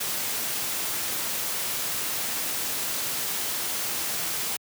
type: noise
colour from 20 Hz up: white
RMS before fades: -29 dBFS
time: 0-4.57 s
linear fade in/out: 10 ms
effects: high-pass 100 Hz 12 dB/octave